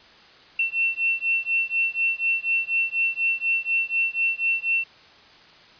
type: beating tone pair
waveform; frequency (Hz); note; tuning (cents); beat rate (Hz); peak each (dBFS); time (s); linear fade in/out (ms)
sine; 2700 / 2704.1; E7 / E7; +41 / +43; 4.1; -24; 0.59-4.84; 5
effects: white hiss -50 dBFS RMS until 5.79 s + resampled to 11025 Hz